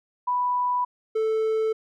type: tone pair in turn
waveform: sine / triangle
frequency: 987.8 / 440 Hz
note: B5 / A4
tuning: 0 / 0 cents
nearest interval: octave + major second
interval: 1400 cents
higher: first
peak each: -21 / -19 dBFS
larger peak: second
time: 0.27-0.85 / 1.15-1.73 s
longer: neither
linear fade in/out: 10 ms
effects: none